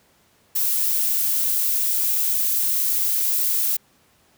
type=noise; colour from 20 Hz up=violet; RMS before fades=-21 dBFS; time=0.55-3.77 s; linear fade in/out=10 ms; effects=pink hiss -59 dBFS RMS until 4.37 s + high-pass 80 Hz 12 dB/octave